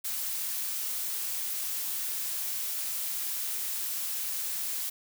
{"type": "noise", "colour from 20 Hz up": "blue", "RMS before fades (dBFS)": -33, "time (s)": [0.04, 4.9], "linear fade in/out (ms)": 10, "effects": []}